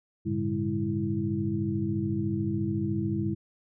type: tone cluster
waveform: sine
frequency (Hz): 99.4 / 113.3 / 142.5 / 202.2 / 328.1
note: G2 / A#2 / C#3 / G#3 / E4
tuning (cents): +25 / -49 / +48 / -46 / -8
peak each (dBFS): -33 / -35 / -34 / -31 / -31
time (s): 0.25-3.35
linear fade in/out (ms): 20
effects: none